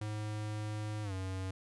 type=tone with pitch glide; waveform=square; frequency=106.5 to 94.33 Hz; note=G#2 to F#2; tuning=+44 to +34 cents; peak=-37 dBFS; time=0.01-1.51 s; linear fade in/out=5 ms; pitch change=-210 cents; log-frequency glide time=1.03-1.13 s; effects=resampled to 24000 Hz + 13-bit